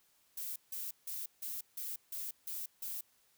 violet noise bursts, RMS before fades -41 dBFS, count 8, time 0.37-3.01 s, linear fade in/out 5 ms, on 190 ms, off 160 ms, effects white hiss -71 dBFS RMS until 3.37 s

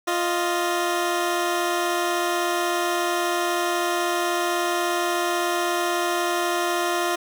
15% pulse tone pair together, 349.3 / 622.3 Hz, F4 / D#5, 0 / 0 cents, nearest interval minor seventh, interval 1000 cents, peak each -16 / -22 dBFS, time 0.07-7.16 s, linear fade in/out 10 ms, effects none

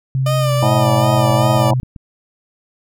sine tone with pitch glide, 132.6 to 127.05 Hz, C3 to B2, +23 to +49 cents, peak -14 dBFS, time 0.15-1.8 s, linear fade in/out 0 ms, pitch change -74 cents, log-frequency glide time 0.42-0.71 s
30% pulse tone with vibrato, 602 Hz, D5, 43 cents sharp, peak -15 dBFS, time 0.26-1.71 s, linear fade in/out 5 ms, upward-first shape sine, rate 2.6 Hz, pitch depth 57 cents each way
harmonic tone, 107.9 Hz, A2, 33 cents flat, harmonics 1 / 2 / 3 / 5 / 6 / 7 / 8 / 9, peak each -23 / -23 / -23 / -23 / -23 / -23 / -23 / -23 dBFS, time 0.62-1.74 s, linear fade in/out 5 ms
click train, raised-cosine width 5 ms, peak -20 dBFS, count 7, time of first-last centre 1.18-1.962 s, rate 7.67 Hz
effects none

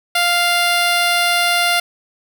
10% pulse tone, 698.5 Hz, F5, in tune, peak -5 dBFS, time 0.15-1.8 s, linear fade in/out 5 ms, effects none

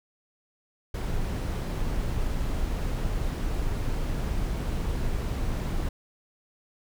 brown noise, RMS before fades -28 dBFS, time 0.94-5.89 s, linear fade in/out 5 ms, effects none

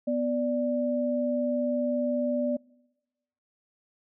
sine tone pair together, 247.3 / 587.3 Hz, B3 / D5, +3 / 0 cents, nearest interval octave + minor third, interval 1497 cents, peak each -27 dBFS, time 0.07-2.57 s, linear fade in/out 10 ms, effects noise-tail reverb RT60 1.0 s tail -25 dB re dry

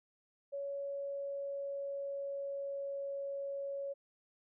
sine tone with pitch glide, 560 to 556.5 Hz, C#5 to C#5, +18 to +7 cents, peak -37 dBFS, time 0.52-3.94 s, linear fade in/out 20 ms, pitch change -11 cents, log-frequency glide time 0.77-3.09 s, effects none

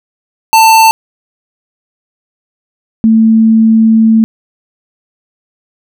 square / sine tone pair in turn, 891 / 222.8 Hz, A5 / A3, +22 / +22 cents, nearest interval 2 octaves, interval 2400 cents, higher first, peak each -3 dBFS, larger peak neither, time 0.53-0.91 / 3.04-4.24 s, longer second, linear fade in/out 0 ms, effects none

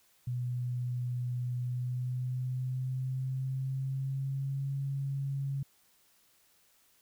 sine tone with pitch glide, 123.47 to 137.79 Hz, B2 to C#3, 0 to -10 cents, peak -31 dBFS, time 0.27-5.63 s, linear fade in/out 5 ms, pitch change +190 cents, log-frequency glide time 1.6-4.72 s, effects white hiss -67 dBFS RMS until 7.01 s

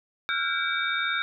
sine tone cluster, 1360 / 1441 / 1602 / 2295 / 3674 Hz, F6 / F#6 / G6 / D7 / A#7, -46 / -46 / +37 / -40 / -26 cents, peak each -31 dBFS, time 0.29-1.22 s, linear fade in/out 0 ms, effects none

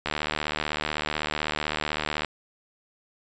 click train, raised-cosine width 0.3 ms, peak -10 dBFS, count 167, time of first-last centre 0.06-2.247 s, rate 75.9 Hz, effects resampled to 16000 Hz

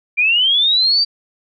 sine linear sweep, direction up, 2349 to 4699 Hz, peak -11 dBFS, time 0.17-1.05 s, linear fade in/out 20 ms, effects none

